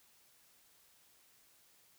silence, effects white hiss -67 dBFS RMS until 1.98 s

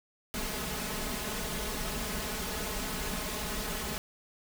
pink noise with comb filter, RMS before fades -35 dBFS, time 0.34-3.98 s, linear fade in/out 0 ms, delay 4.7 ms, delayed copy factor +0.85, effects none

